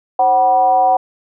sine tone with frequency modulation, 751 Hz, F#5, 26 cents sharp, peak -9 dBFS, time 0.19-0.97 s, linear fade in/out 5 ms, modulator 219 Hz, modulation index 0.58, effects none

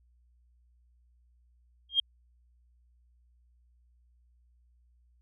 sine tone with exponential growth, 3219 Hz, G7, 45 cents sharp, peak -17 dBFS, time 1.89-2 s, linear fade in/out 5 ms, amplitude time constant 22 ms, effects tanh soft clip ceiling -13 dBFS + added 60 Hz sine -62 dBFS peak until 5.21 s

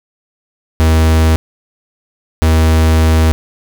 45% pulse tone pair in turn, 80 / 80 Hz, D#2 / D#2, +49 / +49 cents, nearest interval unison, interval 0 cents, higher neither, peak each -7 dBFS, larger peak neither, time 0.8-1.36 / 2.42-3.32 s, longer second, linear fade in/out 0 ms, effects none

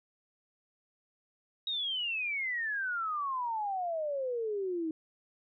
sine exponential sweep, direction down, 3813 to 311.1 Hz, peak -31 dBFS, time 1.67-4.91 s, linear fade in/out 2 ms, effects none

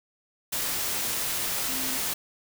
sine tone in noise, 261.6 Hz, C4, in tune, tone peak -38 dBFS, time 1.68-1.98 s, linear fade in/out 10 ms, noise white, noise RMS -29 dBFS, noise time 0.52-2.14 s, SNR -12 dB, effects none

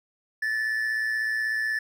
triangle tone pair together, 1748.4 / 1864.7 Hz, A6 / A#6, -11 / 0 cents, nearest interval minor second, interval 111 cents, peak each -23 / -33 dBFS, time 0.42-1.79 s, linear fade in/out 5 ms, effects none

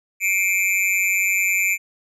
square tone with amplitude modulation, 2349 Hz, D7, in tune, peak -14 dBFS, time 0.2-1.78 s, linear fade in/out 50 ms, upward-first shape sine, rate 189 Hz, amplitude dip 90%, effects resampled to 32000 Hz

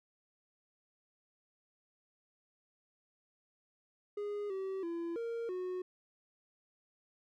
triangle tone with pitch steps, 412.1 / 383.7 / 337.8 / 463.8 / 366.1 Hz, G#4 / G4 / E4 / A#4 / F#4, -13 / -37 / +42 / -9 / -18 cents, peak -34 dBFS, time 4.17-5.82 s, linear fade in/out 5 ms, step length 330 ms, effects none

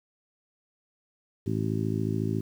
harmonic tone, 54 Hz, A1, 32 cents flat, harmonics 2 / 3 / 4 / 5 / 6 / 7, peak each -30 / -32 / -33 / -34 / -35 / -35 dBFS, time 1.46-2.41 s, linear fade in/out 10 ms, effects 9-bit

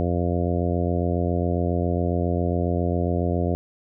harmonic tone, 87.31 Hz, F2, in tune, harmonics 1 / 2 / 3 / 4 / 5 / 6 / 7 / 8, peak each -24 / -27 / -29 / -30 / -31 / -32 / -32 / -33 dBFS, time 0-3.55 s, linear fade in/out 0 ms, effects none

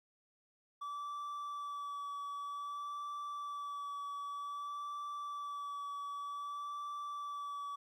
triangle tone with vibrato, 1153 Hz, D6, 32 cents flat, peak -38 dBFS, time 0.81-7.76 s, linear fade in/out 10 ms, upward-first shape sine, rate 0.53 Hz, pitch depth 16 cents each way, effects 13-bit

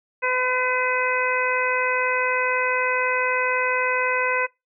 harmonic tone, 506 Hz, B4, 42 cents sharp, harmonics 1 / 2 / 3 / 4 / 5, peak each -26 / -26 / -26 / -26 / -26 dBFS, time 0.22-4.47 s, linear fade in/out 20 ms, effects noise-tail reverb RT60 0.2 s tail -22 dB re dry

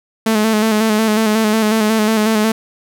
sawtooth tone with vibrato, 217.4 Hz, A3, 21 cents flat, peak -8 dBFS, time 0.26-2.52 s, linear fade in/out 5 ms, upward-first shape square, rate 5.5 Hz, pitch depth 38 cents each way, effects none

